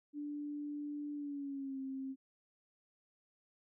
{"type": "tone with pitch glide", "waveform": "sine", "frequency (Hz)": [292.9, 267], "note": ["D4", "C4"], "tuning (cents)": [-5, 35], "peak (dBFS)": -39, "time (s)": [0.13, 2.16], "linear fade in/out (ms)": 50, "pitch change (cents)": -160, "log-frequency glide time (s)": [1.14, 1.79], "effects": []}